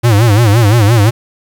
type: tone with vibrato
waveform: square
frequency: 110 Hz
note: A2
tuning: in tune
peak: -6 dBFS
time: 0.03-1.11 s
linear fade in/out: 20 ms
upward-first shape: sine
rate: 5.8 Hz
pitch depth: 170 cents each way
effects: 8-bit